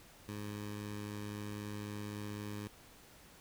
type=tone with notch filter; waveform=15% pulse; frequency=103.83 Hz; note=G#2; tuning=in tune; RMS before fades=-43 dBFS; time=0.28-2.68 s; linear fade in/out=10 ms; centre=680 Hz; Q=1.8; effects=pink hiss -59 dBFS RMS until 3.4 s